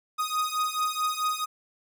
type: beating tone pair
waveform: 45% pulse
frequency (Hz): 1244.5 / 1249.1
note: D#6 / D#6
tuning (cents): 0 / +6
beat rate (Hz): 4.6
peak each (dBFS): -29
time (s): 0.18-1.46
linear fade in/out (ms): 20
effects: none